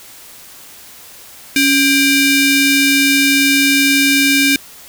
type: ring-modulated tone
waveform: sawtooth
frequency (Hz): 1318.5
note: E6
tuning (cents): 0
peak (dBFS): -3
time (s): 1.56-4.56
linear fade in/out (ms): 2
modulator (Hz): 1040
effects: white hiss -38 dBFS RMS until 4.88 s